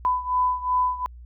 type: beating tone pair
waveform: sine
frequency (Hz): 1000 / 1002.7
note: B5 / B5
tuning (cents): +21 / +26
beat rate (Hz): 2.7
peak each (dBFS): -22 / -25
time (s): 0.05-1.06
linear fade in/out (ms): 0
effects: added 60 Hz sine -40 dBFS peak until 1.25 s